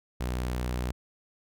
sawtooth tone, 61.74 Hz, B1, in tune, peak -25 dBFS, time 0.2-0.92 s, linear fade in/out 10 ms, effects none

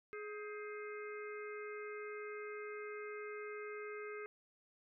harmonic tone with a mistuned harmonic, 420.3 Hz, G#4, 21 cents sharp, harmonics 1 / 3 / 4 / 5 / 6, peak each -45 / -52 / -54 / -52 / -59 dBFS, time 0.13-4.26 s, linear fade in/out 0 ms, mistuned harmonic 4, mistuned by -99 cents, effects none

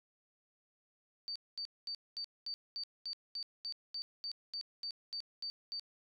sine tone bursts, 4600 Hz, D8, 37 cents flat, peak -38 dBFS, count 16, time 1.28-5.796 s, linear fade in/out 0 ms, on 76 ms, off 220 ms, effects none

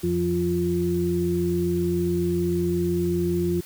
harmonic tone, 87.31 Hz, F2, in tune, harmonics 1 / 2 / 4, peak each -30 / -25 / -23 dBFS, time 0.03-3.61 s, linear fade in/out 10 ms, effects white hiss -45 dBFS RMS until 3.65 s

